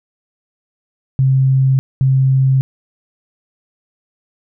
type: tone pair in turn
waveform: sine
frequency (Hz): 133 / 133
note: C3 / C3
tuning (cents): +29 / +29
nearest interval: unison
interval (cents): 0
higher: neither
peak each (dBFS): -9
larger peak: neither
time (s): 1.19-1.79 / 2.01-2.61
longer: neither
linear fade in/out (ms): 0
effects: none